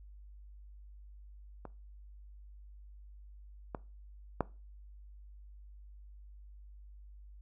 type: clicks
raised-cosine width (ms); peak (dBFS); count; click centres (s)
1; -29 / -23 / -15; 3; 1.653 / 3.748 / 4.407
effects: noise-tail reverb RT60 0.3 s tail -20 dB re dry + added 50 Hz sine -50 dBFS peak until 7.41 s